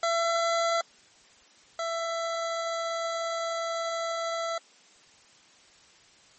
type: tone pair in turn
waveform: 25% pulse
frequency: 672 / 666.2 Hz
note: E5 / E5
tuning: +33 / +18 cents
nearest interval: unison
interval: 15 cents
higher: first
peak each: -20 / -25 dBFS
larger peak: first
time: 0.03-0.81 / 1.79-4.58 s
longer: second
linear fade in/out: 2 ms
effects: white hiss -57 dBFS RMS until 6.38 s + MP3 32 kbps